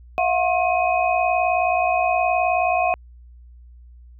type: tone cluster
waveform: sine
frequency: 662 / 721 / 1074 / 2514 Hz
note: E5 / F#5 / C6 / D#7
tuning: +7 / -45 / +45 / +17 cents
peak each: -23 / -19 / -27 / -25 dBFS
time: 0.18-2.94 s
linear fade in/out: 0 ms
effects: added 60 Hz sine -42 dBFS peak until 4.19 s